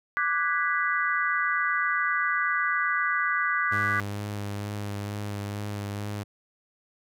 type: chord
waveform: sine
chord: G# half-diminished seventh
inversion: second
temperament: equal with one note detuned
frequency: 1174.7 / 1480 / 1647.8 / 1975.5 Hz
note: D6 / F#6 / G#6 / B6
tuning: 0 / 0 / -14 / 0 cents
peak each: -28 / -28 / -30 / -29 dBFS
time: 0.17-4 s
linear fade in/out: 0 ms
type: tone with vibrato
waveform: sawtooth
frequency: 102.5 Hz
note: G#2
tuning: 22 cents flat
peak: -27 dBFS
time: 3.71-6.24 s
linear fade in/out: 20 ms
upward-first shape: sine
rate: 2.2 Hz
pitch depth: 20 cents each way
effects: none